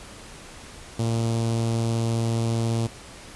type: tone with notch filter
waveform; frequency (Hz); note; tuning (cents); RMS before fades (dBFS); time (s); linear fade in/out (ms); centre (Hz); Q
sawtooth; 114.8; A#2; -26; -24; 0.99-2.87; 5; 1700; 0.58
effects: pink hiss -43 dBFS RMS until 3.35 s + resampled to 24000 Hz